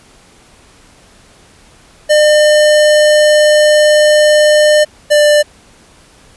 square tone pair in turn, 603 / 593.7 Hz, D5 / D5, +46 / +19 cents, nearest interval unison, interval 27 cents, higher first, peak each -6 / -6 dBFS, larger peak neither, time 2.09-4.85 / 5.1-5.43 s, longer first, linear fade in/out 20 ms, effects pink hiss -44 dBFS RMS until 6.36 s + resampled to 24000 Hz

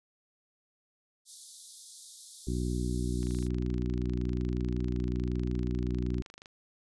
white high-pass noise, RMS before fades -47 dBFS, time 1.25-3.49 s, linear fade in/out 50 ms, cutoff 3500 Hz, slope 96 dB/octave
harmonic tone, 61.1 Hz, B1, 18 cents flat, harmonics 1 / 2 / 3 / 4 / 5 / 6, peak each -32 / -35 / -37 / -38 / -39 / -40 dBFS, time 2.47-6.22 s, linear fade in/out 5 ms
click train, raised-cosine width 0.2 ms, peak -31 dBFS, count 83, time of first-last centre 3.23-6.458 s, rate 25.4 Hz
effects resampled to 24000 Hz

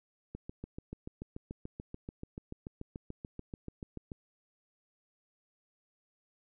click train, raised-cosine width 3 ms, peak -28 dBFS, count 27, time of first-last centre 0.35-4.118 s, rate 6.9 Hz, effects none

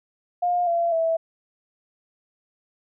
sine tone with pitch steps, 709 / 681.7 / 655.4 Hz, F5 / F5 / E5, +26 / -42 / -10 cents, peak -19 dBFS, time 0.42-1.17 s, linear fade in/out 10 ms, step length 250 ms, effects none

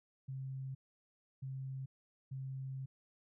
sine tone bursts at uneven times, 133.2 Hz, C3, 31 cents sharp, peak -40 dBFS, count 3, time 0.28-0.75 / 1.42-1.86 / 2.31-2.86 s, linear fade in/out 10 ms, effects none

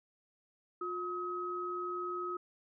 sine tone pair together, 356.9 / 1272 Hz, F4 / D#6, +38 / +38 cents, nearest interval octave + minor seventh, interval 2200 cents, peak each -39 / -37 dBFS, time 0.81-2.37 s, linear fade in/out 5 ms, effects none

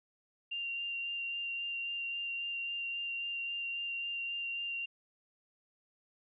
sine tone with vibrato, 2777 Hz, F7, 10 cents flat, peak -35 dBFS, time 0.51-4.86 s, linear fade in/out 10 ms, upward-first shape sine, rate 3.7 Hz, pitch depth 12 cents each way, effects none

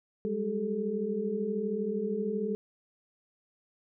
sine tone cluster, 192.3 / 205.1 / 398 / 436.8 Hz, G3 / G#3 / G4 / A4, -33 / -21 / +26 / -13 cents, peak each -40 / -33 / -37 / -32 dBFS, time 0.25-2.55 s, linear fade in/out 0 ms, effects none

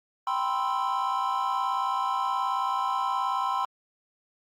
triangle chord, C major seventh, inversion second, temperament equal, 784 / 987.8 / 1046.5 / 1318.5 Hz, G5 / B5 / C6 / E6, 0 / 0 / 0 / 0 cents, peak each -29 / -28 / -26 / -31 dBFS, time 0.27-3.65 s, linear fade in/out 2 ms, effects tanh soft clip ceiling -17 dBFS + Opus 48 kbps

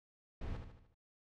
brown noise with echo, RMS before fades -41 dBFS, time 0.41-0.57 s, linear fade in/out 5 ms, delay 75 ms, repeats 5, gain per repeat -6 dB, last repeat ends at 0.945 s, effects low-pass 4000 Hz 12 dB/octave

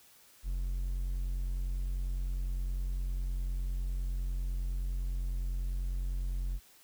triangle tone, 44.95 Hz, F#1, 49 cents flat, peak -29 dBFS, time 0.43-6.6 s, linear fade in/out 50 ms, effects white hiss -60 dBFS RMS until 6.83 s

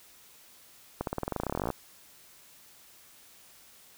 accelerating click train, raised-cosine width 1 ms, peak -16 dBFS, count 22, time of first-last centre 1.01-1.703 s, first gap 62 ms, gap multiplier 0.93, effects white hiss -56 dBFS RMS until 3.97 s

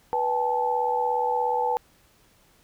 sine tone cluster, 491 / 794 / 871 Hz, B4 / G5 / A5, -10 / +22 / -18 cents, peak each -27 / -29 / -24 dBFS, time 0.13-1.77 s, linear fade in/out 0 ms, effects pink hiss -60 dBFS RMS until 2.63 s

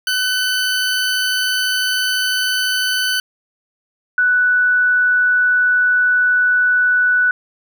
20% pulse / sine tone pair in turn, 1506 / 1483.6 Hz, F#6 / F#6, +30 / +4 cents, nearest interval unison, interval 26 cents, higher first, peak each -11 dBFS, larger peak neither, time 0.07-3.2 / 4.18-7.31 s, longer neither, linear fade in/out 2 ms, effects none

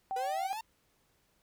sine tone, 771 Hz, G5, 29 cents flat, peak -32 dBFS, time 0.11-0.53 s, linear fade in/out 0 ms
45% pulse exponential sweep, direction up, 481.2 to 922 Hz, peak -37 dBFS, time 0.16-0.61 s, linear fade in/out 5 ms
effects pink hiss -72 dBFS RMS until 1.42 s

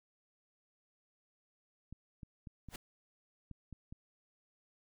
clicks, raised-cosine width 5 ms, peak -35 dBFS, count 7, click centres 1.926 / 2.232 / 2.472 / 2.687 / 3.513 / 3.727 / 3.925 s
pink noise with exponential growth, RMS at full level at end -39 dBFS, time 2.68-2.76 s, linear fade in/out 5 ms, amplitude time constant 16 ms
effects none

